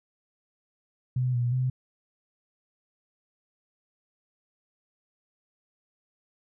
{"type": "tone with pitch steps", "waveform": "sine", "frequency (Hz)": [126.5, 121.2, 128.2], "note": ["B2", "B2", "C3"], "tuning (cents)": [42, -32, -35], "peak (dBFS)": -23, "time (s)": [1.16, 1.7], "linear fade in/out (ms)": 5, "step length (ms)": 180, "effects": []}